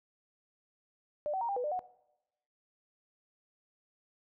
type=tone with pitch steps; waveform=sine; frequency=595 / 761 / 935 / 797 / 494.4 / 598 / 734 Hz; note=D5 / F#5 / A#5 / G5 / B4 / D5 / F#5; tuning=+22 / +48 / +5 / +28 / +2 / +31 / -14 cents; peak=-31 dBFS; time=1.26-1.792 s; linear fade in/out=0 ms; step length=76 ms; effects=noise-tail reverb RT60 0.9 s tail -20 dB re dry